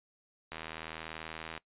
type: click train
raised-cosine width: 0.3 ms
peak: -24 dBFS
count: 86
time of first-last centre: 0.52-1.577 s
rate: 80.4 Hz
effects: noise-tail reverb RT60 0.1 s tail -21 dB re dry + resampled to 8000 Hz